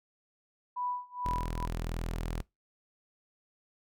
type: tone with tremolo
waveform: sine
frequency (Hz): 987.8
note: B5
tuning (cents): 0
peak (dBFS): -30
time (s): 0.76-1.66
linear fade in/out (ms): 10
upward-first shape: sine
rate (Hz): 2.3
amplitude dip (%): 95
type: tone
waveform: sawtooth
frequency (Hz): 41.2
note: E1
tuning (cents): 0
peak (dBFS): -29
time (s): 1.25-2.42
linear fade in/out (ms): 10
type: click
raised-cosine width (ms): 1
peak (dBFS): -32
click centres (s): 2.14
effects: noise-tail reverb RT60 0.2 s tail -23 dB re dry